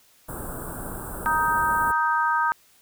pink band-stop noise, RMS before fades -34 dBFS, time 0.28-1.92 s, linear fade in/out 10 ms, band 1600 to 7900 Hz, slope 96 dB/octave
harmonic tone, 312.8 Hz, D#4, 9 cents sharp, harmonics 3 / 4 / 5, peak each -23 / -24 / -25 dBFS, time 1.26-2.52 s, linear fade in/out 0 ms
effects white hiss -58 dBFS RMS until 2.81 s

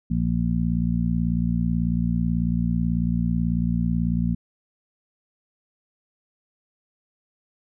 harmonic tone, 58.2 Hz, A#1, 2 cents flat, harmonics 1 / 2 / 3 / 4, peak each -27 / -28 / -23 / -26 dBFS, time 0.1-4.35 s, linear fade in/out 10 ms, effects none

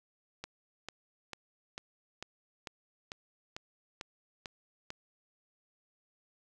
click train, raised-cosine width 0.2 ms, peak -23 dBFS, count 11, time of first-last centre 0.44-4.904 s, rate 2.24 Hz, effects none

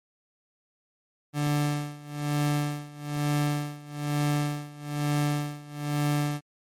30% pulse tone with tremolo, 146.83 Hz, D3, in tune, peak -20 dBFS, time 1.33-6.41 s, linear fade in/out 50 ms, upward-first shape sine, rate 1.1 Hz, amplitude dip 90%, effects MP3 64 kbps

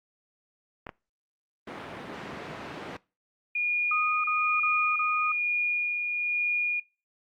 clicks, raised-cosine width 0.5 ms, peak -22 dBFS, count 2, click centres 0.868 / 0.892 s
pink band-pass noise, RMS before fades -40 dBFS, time 1.67-2.97 s, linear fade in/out 5 ms, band 180 to 2300 Hz, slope 12 dB/octave
sine tone with tremolo, 2434 Hz, D#7, 39 cents flat, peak -24 dBFS, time 3.55-6.8 s, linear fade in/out 5 ms, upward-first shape sine, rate 1.1 Hz, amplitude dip 35%
sine tone bursts, 1244.5 Hz, D#6, in tune, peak -26 dBFS, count 4, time 3.91-5.32 s, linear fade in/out 5 ms, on 330 ms, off 30 ms
effects noise-tail reverb RT60 0.3 s tail -22 dB re dry + Opus 48 kbps

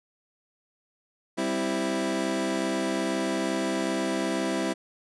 25% pulse chord, C major, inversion second, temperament equal, 196 / 261.6 / 329.6 Hz, G3 / C4 / E4, 0 / 0 / 0 cents, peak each -28 / -27 / -25 dBFS, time 1.37-4.74 s, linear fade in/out 20 ms, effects resampled to 24000 Hz

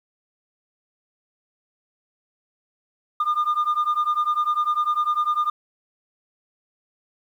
sine beating tone pair, 1207 / 1217 Hz, D6 / D#6, +47 / -39 cents, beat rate 10 Hz, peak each -20 / -21 dBFS, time 3.2-5.5 s, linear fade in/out 5 ms, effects tanh soft clip ceiling -16 dBFS + 9-bit

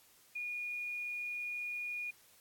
sine tone, 2442 Hz, D#7, 33 cents flat, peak -37 dBFS, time 0.35-2.11 s, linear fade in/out 10 ms, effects white hiss -64 dBFS RMS until 2.4 s + AAC 64 kbps

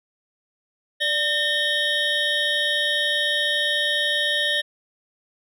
triangle tone cluster, 588 / 1818 / 3095 / 3350 / 3725 Hz, D5 / A#6 / G7 / G#7 / A#7, +2 / -44 / -23 / +14 / -2 cents, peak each -28 / -22 / -25 / -28 / -24 dBFS, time 1-4.62 s, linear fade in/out 20 ms, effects none

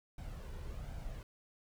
brown noise with flanger, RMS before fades -44 dBFS, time 0.18-1.23 s, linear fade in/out 2 ms, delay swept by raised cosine 1.3 to 2.08 ms, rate 1.3 Hz, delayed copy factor +0.5, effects none

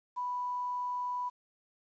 sine tone with quantisation, 987.8 Hz, B5, in tune, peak -32 dBFS, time 0.16-1.3 s, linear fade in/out 20 ms, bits 10, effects resampled to 16000 Hz

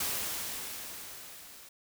white noise with level ramp, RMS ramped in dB -32 to -52 dBFS, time 0-1.69 s, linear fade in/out 5 ms, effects none

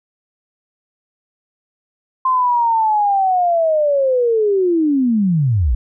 sine linear sweep, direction down, 1046.5 to 51 Hz, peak -12 dBFS, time 2.25-5.75 s, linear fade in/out 5 ms, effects none

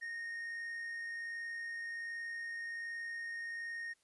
triangle tone with amplitude modulation, 1852 Hz, A#6, 12 cents flat, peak -37 dBFS, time 0.01-3.94 s, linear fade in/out 20 ms, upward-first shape sine, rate 61.3 Hz, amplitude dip 25%, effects white hiss -75 dBFS RMS until 4.03 s + resampled to 24000 Hz

